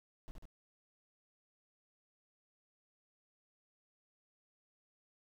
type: noise with echo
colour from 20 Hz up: brown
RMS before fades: -45 dBFS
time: 0.28-0.31 s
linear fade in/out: 0 ms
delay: 72 ms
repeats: 2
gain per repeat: -3 dB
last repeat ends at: 0.454 s
effects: none